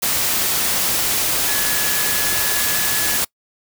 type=tone in noise; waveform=sine; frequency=1700 Hz; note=G#6; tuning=40 cents sharp; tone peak=-26 dBFS; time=1.47-3.17 s; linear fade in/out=10 ms; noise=white; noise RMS=-19 dBFS; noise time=0.02-3.25 s; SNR=-10 dB; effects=noise-tail reverb RT60 0.1 s tail -25 dB re dry